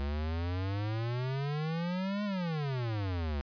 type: exponential two-way sweep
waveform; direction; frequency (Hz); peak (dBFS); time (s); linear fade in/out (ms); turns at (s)
square; up then down; 69.3 to 209.8 to 69.3; -32; 0-3.41; 0; 2.24
effects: resampled to 11025 Hz